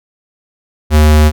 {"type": "tone", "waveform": "square", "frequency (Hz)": 76.2, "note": "D#2", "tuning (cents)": -36, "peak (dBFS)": -5, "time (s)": [0.9, 1.32], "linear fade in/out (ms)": 50, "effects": []}